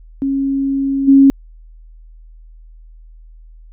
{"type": "tone with level steps", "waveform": "sine", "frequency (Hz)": 273.5, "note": "C#4", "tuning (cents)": -23, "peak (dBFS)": [-14, -4], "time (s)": [0.22, 1.3], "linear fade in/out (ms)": 0, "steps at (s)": 1.07, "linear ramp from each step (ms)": 20, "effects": ["added 40 Hz sine -37 dBFS peak until 3.72 s"]}